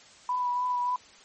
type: tone with vibrato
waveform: sine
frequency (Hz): 987.8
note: B5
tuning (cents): 0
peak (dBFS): -25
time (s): 0.29-0.96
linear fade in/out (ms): 2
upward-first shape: triangle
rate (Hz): 3.4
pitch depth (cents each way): 22
effects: white hiss -53 dBFS RMS until 1.24 s + MP3 32 kbps